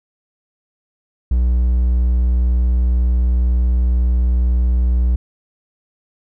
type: tone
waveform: triangle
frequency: 61 Hz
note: B1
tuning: 21 cents flat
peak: -10 dBFS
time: 1.31-5.16 s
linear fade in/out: 5 ms
effects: none